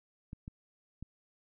clicks, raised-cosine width 5 ms, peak -30 dBFS, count 3, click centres 0.331 / 0.479 / 1.026 s, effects none

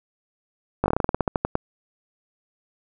slowing click train, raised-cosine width 1 ms, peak -6 dBFS, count 15, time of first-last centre 0.84-1.554 s, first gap 19 ms, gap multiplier 1.14, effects none

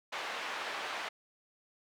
pink band-pass noise, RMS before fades -39 dBFS, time 0.12-1.09 s, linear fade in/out 10 ms, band 780 to 3100 Hz, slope 12 dB/octave, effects none

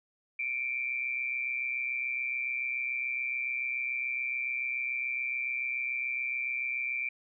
sine tone with amplitude modulation, 2349 Hz, D7, in tune, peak -27 dBFS, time 0.39-7.09 s, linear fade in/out 5 ms, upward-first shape sine, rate 127 Hz, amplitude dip 70%, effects none

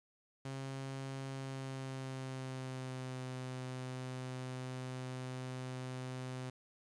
sawtooth tone with pitch glide, 134.6 to 128.37 Hz, C3 to C3, +49 to -33 cents, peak -37 dBFS, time 0.45-6.5 s, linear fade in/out 5 ms, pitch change -82 cents, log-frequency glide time 1.29-3.25 s, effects resampled to 22050 Hz + 11-bit

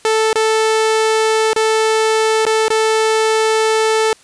sawtooth tone with dropouts, 440 Hz, A4, in tune, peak -8 dBFS, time 0.05-4.13 s, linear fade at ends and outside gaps 1 ms, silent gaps 0.33-0.356 / 1.532-1.562 / 2.453-2.465 / 2.682-2.703 s, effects white hiss -47 dBFS RMS until 4.23 s + resampled to 22050 Hz

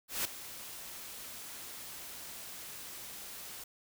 white noise with ADSR envelope, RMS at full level -32 dBFS, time 0.08-3.64 s, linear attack 170 ms, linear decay 5 ms, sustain -14 dB, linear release 4 ms, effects none

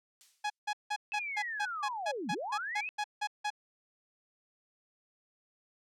violet noise with exponential decay, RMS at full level -44 dBFS, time 0.21-0.59 s, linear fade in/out 0 ms, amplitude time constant 82 ms
sawtooth tone bursts, 836 Hz, G#5, 11 cents sharp, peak -27 dBFS, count 14, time 0.44-3.504 s, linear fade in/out 10 ms, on 61 ms, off 170 ms
sine linear two-way sweep, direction down then up, 2624 to 153.4 to 2624 Hz, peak -35 dBFS, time 1.12-2.89 s, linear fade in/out 0 ms, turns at 2.31 s
effects low-pass 6000 Hz 12 dB/octave

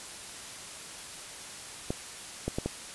clicks, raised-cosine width 2 ms, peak -16 dBFS, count 4, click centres 1.905 / 2.48 / 2.585 / 2.66 s, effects white hiss -43 dBFS RMS until 2.94 s + resampled to 24000 Hz

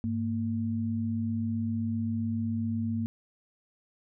sine tone pair together, 101.4 / 228.9 Hz, G#2 / A#3, -41 / -31 cents, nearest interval octave + major second, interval 1410 cents, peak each -32 / -29 dBFS, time 0.04-3.06 s, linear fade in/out 0 ms, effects none

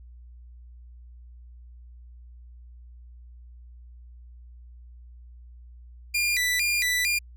sawtooth tone with vibrato, 2182 Hz, C#7, 28 cents flat, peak -19 dBFS, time 6.14-7.19 s, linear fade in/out 10 ms, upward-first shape square, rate 2.2 Hz, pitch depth 170 cents each way, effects added 60 Hz sine -44 dBFS peak until 7.36 s

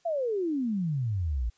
sine exponential sweep, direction down, 699 to 54.1 Hz, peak -26 dBFS, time 0.05-1.5 s, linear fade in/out 10 ms, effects white hiss -67 dBFS RMS until 1.57 s + resampled to 16000 Hz

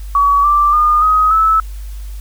sine tone with pitch steps, 1134 / 1174.7 / 1216.8 / 1260.4 / 1305.6 Hz, C#6 / D6 / D#6 / D#6 / E6, +39 / 0 / -39 / +22 / -17 cents, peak -8 dBFS, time 0.15-1.6 s, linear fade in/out 2 ms, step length 290 ms, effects added 50 Hz sine -24 dBFS peak until 2.2 s + white hiss -44 dBFS RMS until 2.2 s

